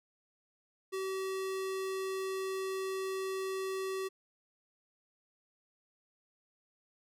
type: tone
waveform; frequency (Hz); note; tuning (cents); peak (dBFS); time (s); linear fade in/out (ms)
square; 381.9; G4; -45; -35; 0.92-4.09; 20
effects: resampled to 32000 Hz